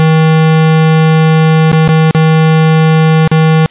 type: tone with dropouts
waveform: square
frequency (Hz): 158.9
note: D#3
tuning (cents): +37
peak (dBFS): -5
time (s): 0-3.66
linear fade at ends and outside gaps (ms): 0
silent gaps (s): 1.717-1.729 / 1.878-1.889 / 2.11-2.148 / 3.276-3.315
effects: white hiss -39 dBFS RMS until 3.7 s + resampled to 8000 Hz